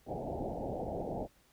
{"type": "low-pass noise", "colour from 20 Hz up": "white", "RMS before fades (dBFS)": -38, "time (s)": [0.06, 1.28], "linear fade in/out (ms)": 50, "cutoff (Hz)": 830, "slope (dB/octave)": 96, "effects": ["pink hiss -67 dBFS RMS until 1.52 s"]}